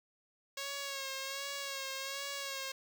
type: tone with vibrato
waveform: 5% pulse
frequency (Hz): 548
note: C#5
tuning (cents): -20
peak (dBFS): -27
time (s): 0.57-2.72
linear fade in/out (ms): 5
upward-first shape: sine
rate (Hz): 1.3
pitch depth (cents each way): 40
effects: none